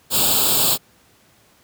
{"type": "noise with comb filter", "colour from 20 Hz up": "white", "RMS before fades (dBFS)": -17, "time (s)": [0.1, 0.78], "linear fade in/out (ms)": 50, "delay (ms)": 0.25, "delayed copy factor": 0.95, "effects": ["pink hiss -55 dBFS RMS until 1.63 s", "high-pass 80 Hz 12 dB/octave"]}